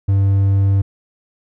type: tone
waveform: triangle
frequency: 98.2 Hz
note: G2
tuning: 4 cents sharp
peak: -9 dBFS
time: 0.08-0.82 s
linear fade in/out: 10 ms
effects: none